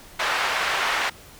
white band-pass noise, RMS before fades -24 dBFS, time 0.19-1.1 s, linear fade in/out 10 ms, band 730 to 2100 Hz, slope 12 dB/octave, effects pink hiss -46 dBFS RMS until 1.39 s

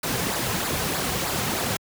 pink noise with flanger, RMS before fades -26 dBFS, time 0.03-1.77 s, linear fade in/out 5 ms, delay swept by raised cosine 0.32 to 3.52 ms, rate 3.2 Hz, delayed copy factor -0.55, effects high-pass 60 Hz 12 dB/octave

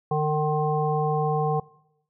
harmonic tone with a mistuned harmonic, 151.7 Hz, D#3, 44 cents flat, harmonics 1 / 3 / 5 / 7, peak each -25 / -26 / -26 / -31 dBFS, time 0.11-1.6 s, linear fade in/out 5 ms, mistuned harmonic 5, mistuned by +16 cents, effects noise-tail reverb RT60 0.8 s tail -22 dB re dry

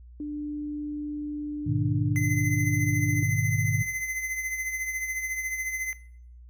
sine tone, 296.1 Hz, D4, 14 cents sharp, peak -30 dBFS, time 0.2-3.23 s, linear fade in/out 2 ms
sine chord, G# minor, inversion none, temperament equal with one note detuned, 103.83 / 123.47 / 154.04 Hz, G#2 / B2 / D#3, 0 / 0 / -17 cents, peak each -28 dBFS, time 1.66-3.83 s, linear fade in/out 10 ms
square tone with tremolo, 2050 Hz, C7, 36 cents flat, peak -27 dBFS, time 2.16-5.93 s, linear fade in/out 0 ms, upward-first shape triangle, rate 14 Hz, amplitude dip 60%
effects noise-tail reverb RT60 0.6 s tail -17 dB re dry + added 60 Hz sine -45 dBFS peak until 6.49 s

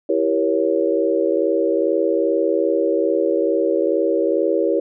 sine chord, E diminished seventh, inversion none, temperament equal with one note detuned, 329.6 / 392 / 474 / 554.4 Hz, E4 / G4 / Bb4 / Db5, 0 / 0 / +29 / 0 cents, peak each -21 dBFS, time 0.09-4.8 s, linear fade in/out 5 ms, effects none

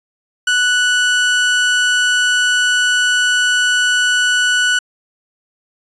30% pulse tone, 1480 Hz, F#6, in tune, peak -9 dBFS, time 0.47-4.79 s, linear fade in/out 5 ms, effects resampled to 22050 Hz

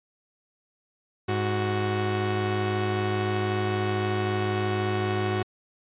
sawtooth tone pair together, 103.83 / 370 Hz, G#2 / F#4, 0 / 0 cents, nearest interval octave + minor seventh, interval 2200 cents, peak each -23 dBFS, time 1.28-5.43 s, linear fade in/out 10 ms, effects resampled to 8000 Hz

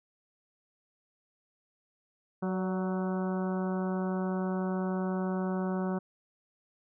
harmonic tone with a mistuned harmonic, 186.1 Hz, F#3, 10 cents sharp, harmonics 1 / 2 / 3 / 4 / 5 / 6 / 7 / 8, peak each -30 / -36 / -40 / -42 / -44 / -46 / -47 / -48 dBFS, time 2.42-5.99 s, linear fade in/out 10 ms, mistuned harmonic 3, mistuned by +31 cents, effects none

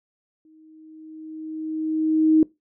sine tone with exponential growth, 314.5 Hz, D#4, 19 cents sharp, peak -11 dBFS, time 0.45-2.43 s, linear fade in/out 2 ms, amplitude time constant 430 ms, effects noise-tail reverb RT60 0.2 s tail -22 dB re dry

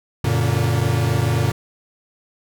45% pulse chord, Gb augmented, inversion none, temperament equal with one note detuned, 92.5 / 116.54 / 143.81 Hz, Gb2 / Bb2 / D3, 0 / 0 / -36 cents, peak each -23 / -19 / -22 dBFS, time 0.24-1.52 s, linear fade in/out 5 ms, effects none

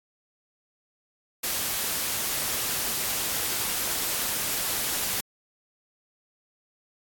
white noise, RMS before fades -28 dBFS, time 1.43-5.21 s, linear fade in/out 10 ms, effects AAC 64 kbps

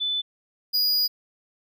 sine / square tone pair in turn, 3500 / 4901 Hz, A7 / D#8, -10 / -27 cents, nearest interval tritone, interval 583 cents, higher second, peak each -23 / -20 dBFS, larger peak second, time 0-0.22 / 0.73-1.08 s, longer second, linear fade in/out 20 ms, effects none

